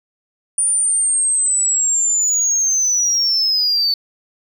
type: linear sweep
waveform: sine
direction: down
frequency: 9397 to 4485 Hz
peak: -12 dBFS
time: 0.58-3.94 s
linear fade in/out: 2 ms
effects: tanh soft clip ceiling -11 dBFS